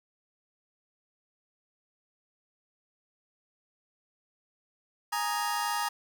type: chord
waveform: sawtooth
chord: Ab suspended second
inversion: none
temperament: just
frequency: 830.6 / 934.4 / 1245.9 Hz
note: Ab5 / Bb5 / Eb6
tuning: 0 / +4 / +2 cents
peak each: -29 / -28 / -30 dBFS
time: 5.12-5.89 s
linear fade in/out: 10 ms
effects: none